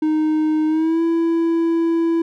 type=tone with pitch glide; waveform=triangle; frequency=310 to 332.2 Hz; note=D#4 to E4; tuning=-6 to +13 cents; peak=-13 dBFS; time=0.02-2.22 s; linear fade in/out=5 ms; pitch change=+119 cents; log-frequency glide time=0.67-1.02 s; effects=none